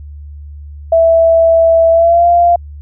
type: tone with pitch glide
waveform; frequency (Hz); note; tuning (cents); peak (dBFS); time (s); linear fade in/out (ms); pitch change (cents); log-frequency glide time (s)
sine; 659.3 to 692.9; E5 to F5; 0 to -14; -5; 0.92-2.56; 5; +86; 1.91-2.27
effects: added 73 Hz sine -27 dBFS peak until 2.81 s